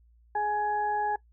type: harmonic tone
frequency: 418.4 Hz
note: G#4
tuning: 13 cents sharp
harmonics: 1 / 2 / 4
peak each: -36 / -26 / -36 dBFS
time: 0.35-1.16 s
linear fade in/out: 5 ms
effects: noise-tail reverb RT60 0.1 s tail -20 dB re dry + added 58 Hz sine -57 dBFS peak until 1.32 s